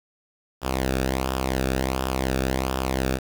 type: tone with flanger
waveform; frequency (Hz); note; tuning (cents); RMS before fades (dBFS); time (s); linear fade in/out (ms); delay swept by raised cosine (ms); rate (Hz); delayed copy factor
sawtooth; 65.41; C2; 0; -25; 0.61-3.2; 50; 0.47 to 0.99; 1.4; -0.7
effects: 7-bit